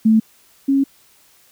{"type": "tone pair in turn", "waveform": "sine", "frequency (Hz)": [220.3, 274.1], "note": ["A3", "C#4"], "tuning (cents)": [2, -19], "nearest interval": "major third", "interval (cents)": 379, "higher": "second", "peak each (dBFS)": [-9, -12], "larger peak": "first", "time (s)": [[0.05, 0.2], [0.68, 0.84]], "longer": "second", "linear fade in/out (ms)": 10, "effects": ["white hiss -53 dBFS RMS until 1.51 s"]}